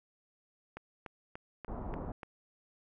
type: click train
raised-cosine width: 0.5 ms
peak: -28 dBFS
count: 6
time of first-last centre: 0.77-2.232 s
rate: 3.42 Hz
type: low-pass noise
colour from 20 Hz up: pink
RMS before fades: -40 dBFS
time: 1.68-2.12 s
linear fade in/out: 2 ms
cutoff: 980 Hz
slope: 24 dB/octave
effects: none